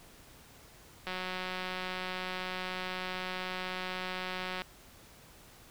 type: click train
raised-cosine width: 0.3 ms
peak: -21 dBFS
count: 654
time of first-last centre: 1.07-4.619 s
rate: 184 Hz
effects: pink hiss -56 dBFS RMS until 5.7 s